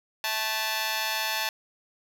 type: tone with amplitude modulation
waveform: 10% pulse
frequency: 875 Hz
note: A5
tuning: 10 cents flat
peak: -14 dBFS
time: 0.24-1.49 s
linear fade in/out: 2 ms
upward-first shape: sine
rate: 223 Hz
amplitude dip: 95%
effects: none